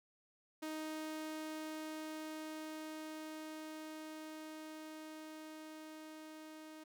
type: tone with level ramp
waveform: sawtooth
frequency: 311.9 Hz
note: D#4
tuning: 4 cents sharp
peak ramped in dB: -37 to -47 dBFS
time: 0.62-6.84 s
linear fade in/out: 10 ms
effects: none